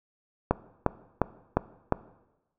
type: click train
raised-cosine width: 1 ms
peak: -7 dBFS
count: 5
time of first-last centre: 0.51-1.923 s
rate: 2.83 Hz
effects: noise-tail reverb RT60 1.0 s tail -18 dB re dry